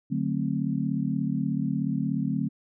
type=chord; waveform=sine; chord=D dominant seventh; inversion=none; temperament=just; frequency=146.83 / 183.54 / 220.2 / 264.3 Hz; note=D3 / F#3 / A3 / C4; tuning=0 / -14 / +2 / +18 cents; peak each=-30 dBFS; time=0.1-2.49 s; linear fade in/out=20 ms; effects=none